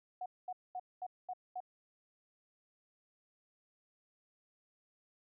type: tone bursts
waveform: sine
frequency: 733 Hz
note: F#5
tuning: 16 cents flat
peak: -38 dBFS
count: 6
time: 0.21-1.604 s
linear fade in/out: 5 ms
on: 49 ms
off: 220 ms
effects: none